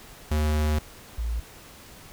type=tone pair in turn; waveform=square / sine; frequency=76.1 / 57.01 Hz; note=D#2 / A#1; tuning=-38 / -38 cents; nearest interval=perfect fourth; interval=500 cents; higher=first; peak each=-22 / -25 dBFS; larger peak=first; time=0.31-0.79 / 1.18-1.4 s; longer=first; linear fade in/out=5 ms; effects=pink hiss -47 dBFS RMS until 2.12 s